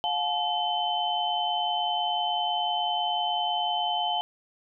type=tone cluster; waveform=sine; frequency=714 / 860 / 3062 Hz; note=F5 / A5 / G7; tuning=+38 / -40 / -41 cents; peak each=-29 dBFS; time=0.04-4.21 s; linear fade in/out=0 ms; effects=none